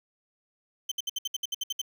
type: tone bursts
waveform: 30% pulse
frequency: 3096 Hz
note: G7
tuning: 22 cents flat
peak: -25 dBFS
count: 11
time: 0.89-1.816 s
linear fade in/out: 5 ms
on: 26 ms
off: 64 ms
effects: none